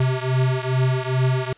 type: beating tone pair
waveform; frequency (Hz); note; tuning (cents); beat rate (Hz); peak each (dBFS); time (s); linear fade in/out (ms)
square; 128.1 / 130.5; C3 / C3; -36 / -4; 2.4; -21 / -23; 0-1.53; 5
effects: white hiss -51 dBFS RMS until 1.57 s + resampled to 8000 Hz